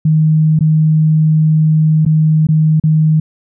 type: tone with dropouts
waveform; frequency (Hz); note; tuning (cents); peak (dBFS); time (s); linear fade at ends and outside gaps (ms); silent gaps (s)
sine; 156.2; D#3; +7; -7; 0.05-3.2; 5; 0.591-0.607 / 2.052-2.062 / 2.47-2.487 / 2.799-2.837
effects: none